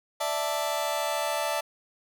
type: chord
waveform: sawtooth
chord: D suspended second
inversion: none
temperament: just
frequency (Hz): 587.3 / 660.7 / 881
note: D5 / E5 / A5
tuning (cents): 0 / +4 / +2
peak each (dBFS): -27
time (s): 0.2-1.61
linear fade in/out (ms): 10
effects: none